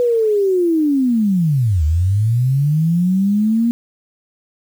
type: linear two-way sweep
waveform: sine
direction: down then up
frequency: 493.9 to 73.7 to 237.6 Hz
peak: -12 dBFS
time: 0-3.71 s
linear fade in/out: 0 ms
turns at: 1.84 s
effects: 7-bit